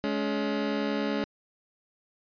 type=tone pair together; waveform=25% pulse; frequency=211.2 / 281.9 Hz; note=G#3 / C#4; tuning=+29 / +29 cents; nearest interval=perfect fourth; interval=500 cents; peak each=-26 dBFS; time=0.04-1.24 s; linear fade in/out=0 ms; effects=resampled to 11025 Hz